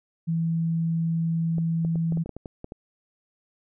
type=tone; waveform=sine; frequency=164.81 Hz; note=E3; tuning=in tune; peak=-22 dBFS; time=0.27-2.24 s; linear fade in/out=20 ms
type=clicks; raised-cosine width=2 ms; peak=-23 dBFS; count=11; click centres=1.583 / 1.849 / 1.957 / 2.123 / 2.173 / 2.26 / 2.293 / 2.366 / 2.458 / 2.644 / 2.721 s
effects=none